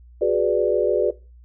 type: chord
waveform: sine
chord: G# half-diminished seventh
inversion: third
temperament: equal with one note detuned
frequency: 368.5 / 415.3 / 493.9 / 587.3 Hz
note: F#4 / G#4 / B4 / D5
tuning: -7 / 0 / 0 / 0 cents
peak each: -22 dBFS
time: 0.21-1.11 s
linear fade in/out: 10 ms
effects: noise-tail reverb RT60 0.3 s tail -20 dB re dry + added 60 Hz sine -44 dBFS peak until 1.44 s